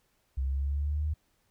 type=linear sweep; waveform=sine; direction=up; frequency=65.41 to 77.2 Hz; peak=-27 dBFS; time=0.37-1.14 s; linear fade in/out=10 ms; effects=pink hiss -72 dBFS RMS until 1.5 s